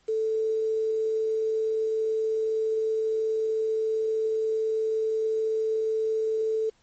sine tone with quantisation, 440 Hz, A4, in tune, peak -23 dBFS, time 0.08-6.7 s, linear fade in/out 10 ms, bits 8, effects pink hiss -65 dBFS RMS until 6.82 s + MP3 32 kbps

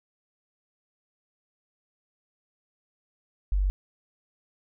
sine tone, 48.04 Hz, G1, 34 cents flat, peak -21 dBFS, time 3.52-3.7 s, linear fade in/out 0 ms, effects none

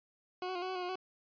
20% pulse tone with pitch steps, 364.4 / 372.6 / 353 / 371 / 374.7 / 362.8 / 357.5 / 373.2 Hz, F#4 / F#4 / F4 / F#4 / F#4 / F#4 / F4 / F#4, -26 / +12 / +19 / +5 / +22 / -34 / +41 / +15 cents, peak -31 dBFS, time 0.42-0.956 s, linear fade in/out 2 ms, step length 67 ms, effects resampled to 11025 Hz

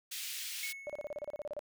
pink high-pass noise, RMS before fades -41 dBFS, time 0.11-0.73 s, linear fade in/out 10 ms, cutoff 2300 Hz, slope 24 dB/octave
triangle tone with exponential decay, 2198 Hz, C#7, 15 cents flat, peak -36 dBFS, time 0.63-1.46 s, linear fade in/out 2 ms, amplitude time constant 180 ms
sine tone bursts, 591 Hz, D5, 11 cents sharp, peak -36 dBFS, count 13, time 0.87-1.592 s, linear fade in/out 0 ms, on 26 ms, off 32 ms
effects none

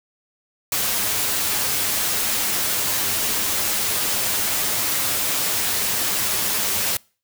white noise with comb filter, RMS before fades -22 dBFS, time 0.72-6.97 s, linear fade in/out 2 ms, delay 9.6 ms, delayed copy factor +0.5, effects noise-tail reverb RT60 0.4 s tail -26 dB re dry

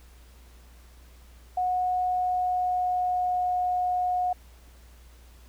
sine tone with pitch glide, 730 to 725 Hz, F#5 to F#5, -24 to -35 cents, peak -23 dBFS, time 1.57-4.33 s, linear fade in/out 5 ms, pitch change -11 cents, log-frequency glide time 2.02-3.47 s, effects added 60 Hz sine -49 dBFS peak until 5.48 s + pink hiss -58 dBFS RMS until 5.48 s

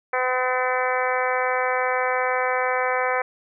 harmonic tone, 254.1 Hz, B3, 49 cents sharp, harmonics 2 / 3 / 4 / 5 / 6 / 7 / 8 / 9, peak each -25 / -27 / -28 / -29 / -30 / -30 / -31 / -32 dBFS, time 0.13-3.22 s, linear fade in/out 5 ms, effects none

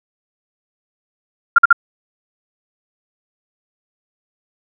sine tone bursts, 1393 Hz, F6, 5 cents flat, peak -3 dBFS, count 3, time 1.56-1.728 s, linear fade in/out 5 ms, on 24 ms, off 48 ms, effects none

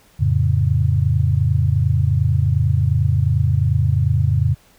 sine chord, F augmented, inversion none, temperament equal, 87.31 / 110 / 138.59 Hz, F2 / A2 / C#3, 0 / 0 / 0 cents, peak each -18 dBFS, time 0.19-4.55 s, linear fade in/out 20 ms, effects pink hiss -53 dBFS RMS until 4.78 s

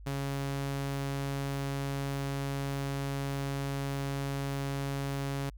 sawtooth tone, 138.59 Hz, C#3, in tune, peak -28 dBFS, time 0.06-5.5 s, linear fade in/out 10 ms, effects added 50 Hz sine -45 dBFS peak until 5.57 s

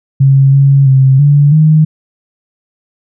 sine tone with pitch steps, 136.2 / 138.3 / 133.3 / 144.3 / 155.4 Hz, C#3 / C#3 / C3 / D3 / D#3, -30 / -4 / +33 / -30 / -2 cents, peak -3 dBFS, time 0.2-1.85 s, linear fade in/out 10 ms, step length 330 ms, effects none

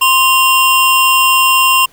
square tone pair together, 1046 / 2786 Hz, C6 / F7, -1 / -5 cents, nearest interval octave + perfect fourth, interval 1696 cents, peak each -11 dBFS, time 0.01-1.86 s, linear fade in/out 10 ms, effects pink hiss -47 dBFS RMS until 1.92 s

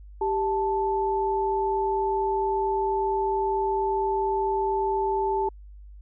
sine tone pair together, 392 / 877.8 Hz, G4 / A5, 0 / -4 cents, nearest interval octave + major second, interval 1396 cents, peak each -25 dBFS, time 0.21-5.49 s, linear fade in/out 5 ms, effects added 50 Hz sine -42 dBFS peak until 6.01 s

